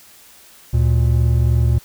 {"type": "tone pair together", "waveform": "triangle", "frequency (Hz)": [73.76, 116.9], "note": ["D2", "A#2"], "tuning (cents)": [8, 5], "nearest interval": "minor sixth", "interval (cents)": 797, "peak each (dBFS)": -13, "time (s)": [0.73, 1.79], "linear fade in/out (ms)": 10, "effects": ["white hiss -46 dBFS RMS until 1.84 s"]}